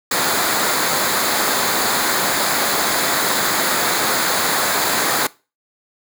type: noise with comb filter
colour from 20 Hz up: pink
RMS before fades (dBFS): -18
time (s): 0.11-5.27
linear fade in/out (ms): 5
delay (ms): 0.35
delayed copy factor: -0.55
effects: noise-tail reverb RT60 0.3 s tail -21 dB re dry + high-pass 200 Hz 12 dB/octave